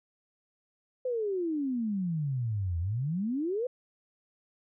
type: exponential two-way sweep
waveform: sine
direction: down then up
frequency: 519 to 81.7 to 519 Hz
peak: -28 dBFS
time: 1.05-3.67 s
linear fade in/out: 5 ms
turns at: 2.79 s
effects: none